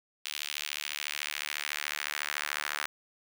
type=tone with high-pass filter sweep; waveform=sawtooth; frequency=73.9 Hz; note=D2; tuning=11 cents sharp; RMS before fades=-36 dBFS; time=0.25-2.86 s; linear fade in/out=0 ms; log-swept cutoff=3000 to 1500 Hz; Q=1.6; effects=none